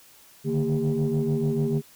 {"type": "tone cluster", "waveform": "sine", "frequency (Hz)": [144.7, 151.5, 229.7, 400.1], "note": ["D3", "D#3", "A#3", "G4"], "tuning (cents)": [-25, -46, -25, 35], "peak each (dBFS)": -26, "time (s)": [0.44, 1.82], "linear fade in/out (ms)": 50, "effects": ["tanh soft clip ceiling -16 dBFS", "white hiss -53 dBFS RMS until 1.95 s"]}